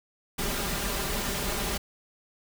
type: noise with comb filter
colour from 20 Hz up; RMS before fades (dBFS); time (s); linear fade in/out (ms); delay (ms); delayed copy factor
pink; -30; 0.38-1.78; 10; 5; +0.55
effects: none